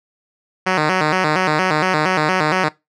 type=tone with vibrato; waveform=5% pulse; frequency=168.8 Hz; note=E3; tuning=41 cents sharp; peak=-3 dBFS; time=0.66-2.69 s; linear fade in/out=10 ms; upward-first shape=square; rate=4.3 Hz; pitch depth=170 cents each way; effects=noise-tail reverb RT60 0.2 s tail -20 dB re dry + low-pass 4000 Hz 12 dB/octave